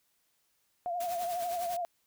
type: tone with vibrato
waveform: sine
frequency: 698.5 Hz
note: F5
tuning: in tune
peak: -31 dBFS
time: 0.86-1.85 s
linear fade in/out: 0 ms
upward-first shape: triangle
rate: 12 Hz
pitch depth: 67 cents each way
type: noise with tremolo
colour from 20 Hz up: white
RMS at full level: -42 dBFS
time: 1-1.77 s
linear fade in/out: 5 ms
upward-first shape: triangle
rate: 9.9 Hz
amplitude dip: 65%
effects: white hiss -74 dBFS RMS until 2.06 s